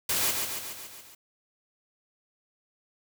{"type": "noise with echo", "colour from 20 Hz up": "white", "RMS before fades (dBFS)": -27, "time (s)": [0.09, 0.31], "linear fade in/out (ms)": 5, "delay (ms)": 140, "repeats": 6, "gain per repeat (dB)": -4, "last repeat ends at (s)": 1.15, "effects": []}